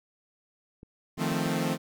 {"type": "clicks", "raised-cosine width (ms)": 3, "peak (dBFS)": -33, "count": 4, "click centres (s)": [0.831, 1.178, 1.319, 1.464]}
{"type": "chord", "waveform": "sawtooth", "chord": "F dominant seventh", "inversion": "third", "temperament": "equal with one note detuned", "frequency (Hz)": [154.4, 174.61, 220, 261.6], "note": ["Eb3", "F3", "A3", "C4"], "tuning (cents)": [-13, 0, 0, 0], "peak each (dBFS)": -28, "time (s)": [1.17, 1.78], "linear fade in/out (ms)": 50}
{"effects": []}